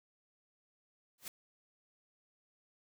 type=noise with exponential growth; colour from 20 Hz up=white; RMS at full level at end=-39 dBFS; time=1.18-1.28 s; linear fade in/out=2 ms; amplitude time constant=21 ms; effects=none